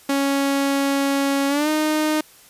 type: tone with pitch glide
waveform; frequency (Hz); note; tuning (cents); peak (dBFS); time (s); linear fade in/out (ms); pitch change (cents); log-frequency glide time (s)
sawtooth; 277.2 to 307.6; C#4 to D#4; 0 to -20; -14; 0.09-2.21; 5; +180; 1.48-1.69
effects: white hiss -49 dBFS RMS until 2.49 s + resampled to 32000 Hz